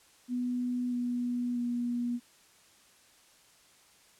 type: tone with pitch steps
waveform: sine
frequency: 246.9 / 243.9 / 241 Hz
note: B3 / B3 / B3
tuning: 0 / -21 / -42 cents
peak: -29 dBFS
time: 0.28-2.2 s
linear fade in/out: 50 ms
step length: 640 ms
effects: white hiss -61 dBFS RMS until 4.19 s + low-pass 10000 Hz 12 dB/octave